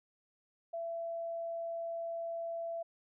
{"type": "tone", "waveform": "sine", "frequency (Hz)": 670, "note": "E5", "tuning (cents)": 28, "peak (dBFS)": -36, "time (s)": [0.73, 2.83], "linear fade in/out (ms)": 10, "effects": []}